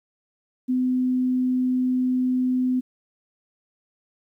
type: tone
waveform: sine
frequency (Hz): 253.9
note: B3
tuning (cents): +48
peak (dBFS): -19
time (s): 0.68-2.81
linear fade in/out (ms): 20
effects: 10-bit